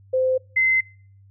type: tone pair in turn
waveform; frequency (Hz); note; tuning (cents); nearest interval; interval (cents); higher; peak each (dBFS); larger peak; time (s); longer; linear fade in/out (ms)
sine; 517 / 2061; C5 / C7; -21 / -27; 2 octaves; 2394; second; -17 / -15; second; 0.13-0.38 / 0.56-0.81; neither; 10
effects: noise-tail reverb RT60 0.5 s tail -26 dB re dry + added 98 Hz sine -48 dBFS peak until 1.3 s